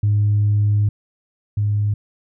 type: tone pair in turn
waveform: sine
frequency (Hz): 103.83 / 103.83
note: G#2 / G#2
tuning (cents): 0 / 0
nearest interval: unison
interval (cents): 0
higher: neither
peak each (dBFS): -12 / -15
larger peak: first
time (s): 0.03-0.89 / 1.57-1.94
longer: first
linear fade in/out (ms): 5
effects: tanh soft clip ceiling -10 dBFS